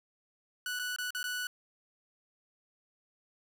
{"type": "tone with dropouts", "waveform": "sawtooth", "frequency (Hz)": 1480, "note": "F#6", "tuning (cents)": 0, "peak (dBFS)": -30, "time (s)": [0.66, 1.47], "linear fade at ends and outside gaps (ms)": 2, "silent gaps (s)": [[0.791, 0.795], [0.962, 0.985], [1.106, 1.148], [1.23, 1.24]], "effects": ["10-bit"]}